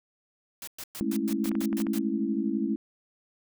white noise bursts, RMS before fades -39 dBFS, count 9, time 0.62-1.986 s, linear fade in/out 2 ms, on 54 ms, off 110 ms
sine chord, A major seventh, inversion third, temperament equal with one note detuned, 207.7 / 220 / 273.8 / 329.6 Hz, G#3 / A3 / C#4 / E4, 0 / 0 / -21 / 0 cents, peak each -31 dBFS, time 1.01-2.76 s, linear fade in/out 0 ms
clicks, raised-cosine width 0.5 ms, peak -24 dBFS, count 7, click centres 1.457 / 1.516 / 1.553 / 1.614 / 1.729 / 1.802 / 1.868 s
effects none

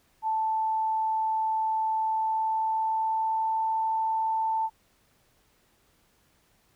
sine tone with pitch glide, 880 to 887.1 Hz, A5 to A5, 0 to +14 cents, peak -24 dBFS, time 0.22-4.7 s, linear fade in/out 50 ms, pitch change +14 cents, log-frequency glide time 1.95-3.66 s, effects pink hiss -66 dBFS RMS until 6.75 s

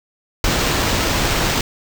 pink noise with sample-and-hold, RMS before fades -18 dBFS, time 0.44-1.61 s, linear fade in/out 2 ms, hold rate 11025 Hz, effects none

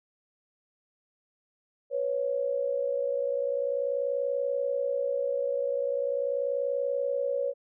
sine tone pair together, 492.9 / 553.3 Hz, B4 / C#5, -3 / -3 cents, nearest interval major second, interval 200 cents, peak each -30 / -28 dBFS, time 1.9-7.54 s, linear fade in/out 50 ms, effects none

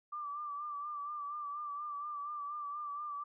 sine tone with vibrato, 1174.7 Hz, D6, in tune, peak -38 dBFS, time 0.12-3.24 s, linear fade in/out 10 ms, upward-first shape sine, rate 4.2 Hz, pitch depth 44 cents each way, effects none

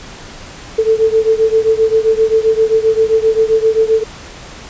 sine beating tone pair, 440.3 / 447.9 Hz, A4 / A4, +1 / +31 cents, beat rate 7.6 Hz, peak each -11 / -13 dBFS, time 0.78-4.04 s, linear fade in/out 10 ms, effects pink hiss -33 dBFS RMS until 4.69 s + resampled to 16000 Hz

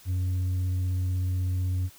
sine tone with tanh clipping, 91.6 Hz, F#2, 17 cents flat, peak -25 dBFS, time 0.05-1.9 s, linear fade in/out 50 ms, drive 3 dB, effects white hiss -53 dBFS RMS until 1.98 s

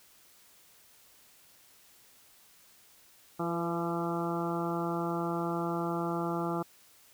harmonic tone with a mistuned harmonic, 170 Hz, F3, 46 cents flat, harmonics 1 / 2 / 3 / 4 / 5 / 6 / 7 / 8, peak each -35 / -34 / -41 / -39 / -39 / -45 / -39 / -43 dBFS, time 3.39-6.63 s, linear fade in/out 10 ms, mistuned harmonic 3, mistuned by -30 cents, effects white hiss -60 dBFS RMS until 7.13 s

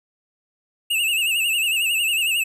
square tone with vibrato, 2728 Hz, F7, 41 cents flat, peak -19 dBFS, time 0.9-2.44 s, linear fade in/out 10 ms, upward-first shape sine, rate 11 Hz, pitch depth 98 cents each way, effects none

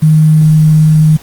sine tone with quantisation, 155.56 Hz, D#3, in tune, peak -3 dBFS, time 0.02-1.17 s, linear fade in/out 10 ms, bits 5, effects pink hiss -37 dBFS RMS until 1.22 s + Opus 24 kbps

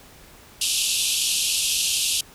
pink band-pass noise, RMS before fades -23 dBFS, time 0.61-2.21 s, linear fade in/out 5 ms, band 2600 to 12000 Hz, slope 96 dB/octave, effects pink hiss -48 dBFS RMS until 2.34 s

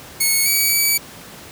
5% pulse tone with pitch steps, 2202 / 2273 / 2287 Hz, C#7 / C#7 / D7, -12 / +43 / -47 cents, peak -5 dBFS, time 0.2-0.98 s, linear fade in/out 10 ms, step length 260 ms, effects pink hiss -38 dBFS RMS until 1.51 s + high-pass 80 Hz 12 dB/octave

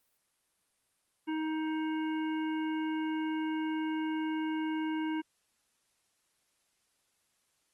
harmonic tone, 314.1 Hz, D#4, 16 cents sharp, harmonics 1 / 3 / 5 / 7 / 9, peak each -31 / -41 / -45 / -48 / -50 dBFS, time 1.27-5.22 s, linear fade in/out 20 ms, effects white hiss -75 dBFS RMS until 7.73 s + Opus 32 kbps

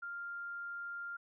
sine tone, 1396.9 Hz, F6, in tune, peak -40 dBFS, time 0.02-1.17 s, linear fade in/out 10 ms, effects none

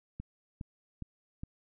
click train, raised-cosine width 5 ms, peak -27 dBFS, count 4, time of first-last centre 0.2-1.435 s, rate 2.43 Hz, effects none

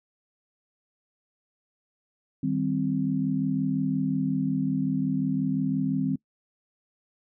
sine chord, C minor, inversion first, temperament equal, 155.56 / 196 / 261.6 Hz, Eb3 / G3 / C4, 0 / 0 / 0 cents, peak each -29 / -29 / -26 dBFS, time 2.43-6.16 s, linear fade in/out 5 ms, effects noise-tail reverb RT60 0.1 s tail -22 dB re dry

